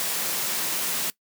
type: high-pass noise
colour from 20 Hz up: white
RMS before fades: -27 dBFS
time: 0-1.1 s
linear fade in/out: 0 ms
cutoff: 130 Hz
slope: 96 dB/octave
effects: noise-tail reverb RT60 0.1 s tail -20 dB re dry